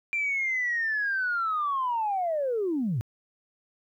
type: linear sweep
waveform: sine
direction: down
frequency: 2373 to 98 Hz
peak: -24 dBFS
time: 0.13-3.01 s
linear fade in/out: 0 ms
effects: tanh soft clip ceiling -20 dBFS + 11-bit